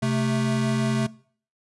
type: tone pair together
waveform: square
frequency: 130.81 / 220 Hz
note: C3 / A3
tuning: 0 / 0 cents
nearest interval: major sixth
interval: 900 cents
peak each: -25 dBFS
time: 0.02-1.07 s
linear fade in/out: 10 ms
effects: noise-tail reverb RT60 0.5 s tail -21 dB re dry + resampled to 24000 Hz